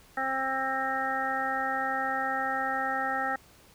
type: harmonic tone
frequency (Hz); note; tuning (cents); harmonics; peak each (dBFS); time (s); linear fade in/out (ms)
265.4; C4; +25; 1 / 2 / 3 / 5 / 6 / 7; -40 / -38 / -31 / -33 / -38 / -33; 0.17-3.36; 5
effects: pink hiss -57 dBFS RMS until 3.74 s